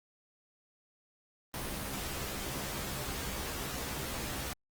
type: noise with comb filter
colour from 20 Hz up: pink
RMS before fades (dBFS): -38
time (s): 1.54-4.53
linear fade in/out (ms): 0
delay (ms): 15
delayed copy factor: +0.7
effects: Opus 24 kbps